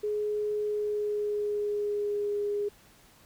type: tone with pitch glide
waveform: sine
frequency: 420 to 410.9 Hz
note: G#4 to G#4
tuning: +19 to -18 cents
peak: -27 dBFS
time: 0.03-2.69 s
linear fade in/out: 10 ms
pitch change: -37 cents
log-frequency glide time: 0.61-2.36 s
effects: pink hiss -58 dBFS RMS until 3.25 s